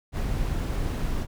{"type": "noise", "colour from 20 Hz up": "brown", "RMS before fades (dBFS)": -27, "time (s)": [0.12, 1.27], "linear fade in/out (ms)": 50, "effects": []}